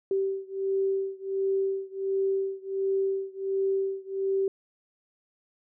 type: beating tone pair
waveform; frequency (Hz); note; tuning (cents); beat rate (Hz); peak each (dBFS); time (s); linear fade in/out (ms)
sine; 387.4 / 388.8; G4 / G4; -20 / -14; 1.4; -28 / -29; 0.11-4.48; 2
effects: none